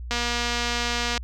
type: click train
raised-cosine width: 0.2 ms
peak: -9 dBFS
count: 256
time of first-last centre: 0.11-1.177 s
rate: 239 Hz
effects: added 60 Hz sine -32 dBFS peak until 1.23 s